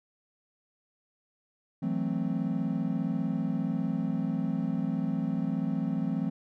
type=chord; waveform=triangle; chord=F# half-diminished seventh; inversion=third; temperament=equal; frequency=164.81 / 185 / 220 / 261.6 Hz; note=E3 / F#3 / A3 / C4; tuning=0 / 0 / 0 / 0 cents; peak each=-31 dBFS; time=1.82-6.3 s; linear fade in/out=10 ms; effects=none